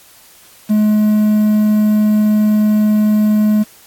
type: tone with quantisation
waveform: triangle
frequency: 212.3 Hz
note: G#3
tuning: 38 cents sharp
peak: -7 dBFS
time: 0.69-3.64 s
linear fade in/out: 20 ms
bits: 6
effects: white hiss -44 dBFS RMS until 3.86 s + AAC 64 kbps